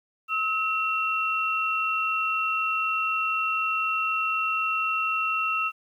sine tone pair together, 1289.4 / 2722 Hz, E6 / F7, -39 / -45 cents, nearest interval octave + minor second, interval 1294 cents, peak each -26 dBFS, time 0.28-5.72 s, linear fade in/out 50 ms, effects 10-bit

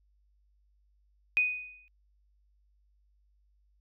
sine tone with exponential decay, 2489 Hz, D#7, in tune, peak -20 dBFS, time 1.37-1.88 s, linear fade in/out 0 ms, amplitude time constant 110 ms, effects added 50 Hz sine -65 dBFS peak until 3.8 s

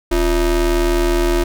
square ring-modulated tone, 154.2 Hz, D#3, 15 cents flat, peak -11 dBFS, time 0.11-1.44 s, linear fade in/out 10 ms, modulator 194 Hz, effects none

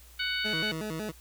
harmonic tone, 744 Hz, F#5, 9 cents sharp, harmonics 2 / 3 / 4 / 5 / 6, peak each -33 / -35 / -34 / -37 / -37 dBFS, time 0.19-0.72 s, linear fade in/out 10 ms
20% pulse tone with vibrato, 185 Hz, F#3, in tune, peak -28 dBFS, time 0.44-1.12 s, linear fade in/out 20 ms, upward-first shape square, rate 5.4 Hz, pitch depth 250 cents each way
effects added 60 Hz sine -52 dBFS peak until 1.2 s + white hiss -56 dBFS RMS until 1.2 s

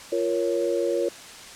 sine tone cluster, 348.1 / 467.6 / 555 Hz, F4 / A#4 / C#5, -6 / +5 / +2 cents, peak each -26 dBFS, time 0.12-1.09 s, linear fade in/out 5 ms, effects white hiss -42 dBFS RMS until 1.55 s + low-pass 8000 Hz 12 dB/octave

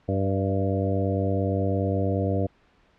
harmonic tone with a mistuned harmonic, 97.2 Hz, G2, 14 cents flat, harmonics 1 / 2 / 3 / 4 / 5 / 6 / 7, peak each -25 / -30 / -30 / -34 / -30 / -32 / -34 dBFS, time 0.08-2.47 s, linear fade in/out 10 ms, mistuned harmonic 6, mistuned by +24 cents, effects pink hiss -61 dBFS RMS until 2.98 s + low-pass 3000 Hz 12 dB/octave

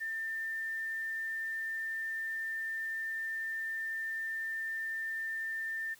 sine tone, 1794 Hz, A6, 33 cents sharp, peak -34 dBFS, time 0-5.95 s, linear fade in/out 20 ms, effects white hiss -60 dBFS RMS until 5.99 s

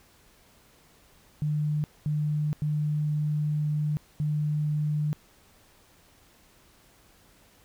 sine tone bursts at uneven times, 150.3 Hz, D3, 40 cents sharp, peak -24 dBFS, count 4, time 1.42-1.84 / 2.06-2.53 / 2.62-3.97 / 4.2-5.13 s, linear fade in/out 0 ms, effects pink hiss -59 dBFS RMS until 7.64 s

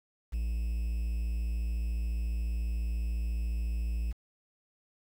triangle tone, 57.1 Hz, A#1, 35 cents flat, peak -27 dBFS, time 0.32-4.13 s, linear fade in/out 20 ms, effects 9-bit

